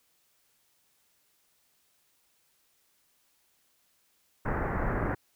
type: low-pass noise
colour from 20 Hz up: pink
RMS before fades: -30 dBFS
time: 4.45-5.15 s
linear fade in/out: 10 ms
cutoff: 1900 Hz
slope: 48 dB/octave
effects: white hiss -70 dBFS RMS until 5.35 s